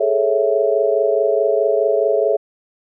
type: chord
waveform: sine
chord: A major seventh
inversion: third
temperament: equal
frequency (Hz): 415.3 / 440 / 554.4 / 659.3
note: G#4 / A4 / C#5 / E5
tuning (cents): 0 / 0 / 0 / 0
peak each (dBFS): -19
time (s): 0-2.37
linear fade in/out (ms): 10
effects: none